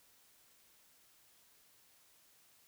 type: silence
effects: white hiss -67 dBFS RMS until 2.67 s